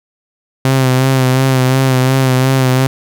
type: tone with vibrato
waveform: sawtooth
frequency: 130.81 Hz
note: C3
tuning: in tune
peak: -5 dBFS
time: 0.65-2.87 s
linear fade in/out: 2 ms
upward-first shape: sine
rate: 2.8 Hz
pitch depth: 37 cents each way
effects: none